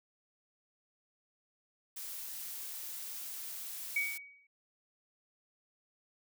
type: noise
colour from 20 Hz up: blue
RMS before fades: -43 dBFS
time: 1.96-4.18 s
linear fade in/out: 10 ms
type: tone with exponential decay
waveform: sine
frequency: 2259 Hz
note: C#7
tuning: 32 cents sharp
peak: -27 dBFS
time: 3.96-4.47 s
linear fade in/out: 5 ms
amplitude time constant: 110 ms
effects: none